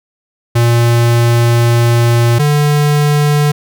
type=tone pair in turn; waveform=square; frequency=118.1 / 147.34 Hz; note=A#2 / D3; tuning=+23 / +6 cents; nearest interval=major third; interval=383 cents; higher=second; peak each=-8 / -9 dBFS; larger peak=first; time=0.55-2.39 / 2.39-3.52 s; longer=first; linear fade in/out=10 ms; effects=none